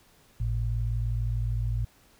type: tone pair together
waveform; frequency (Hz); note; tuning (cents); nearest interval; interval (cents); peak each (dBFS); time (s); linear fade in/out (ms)
sine; 53.49 / 113.2; A1 / A2; -48 / +50; octave + minor second; 1298; -28; 0.4-1.85; 5
effects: pink hiss -60 dBFS RMS until 2.19 s